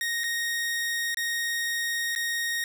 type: tone with dropouts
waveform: sawtooth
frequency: 1864.7 Hz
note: A#6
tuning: in tune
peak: -23 dBFS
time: 0.01-2.64 s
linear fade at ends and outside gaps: 1 ms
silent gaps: 0.236-0.24 / 1.145-1.171 / 2.151-2.16 s
effects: none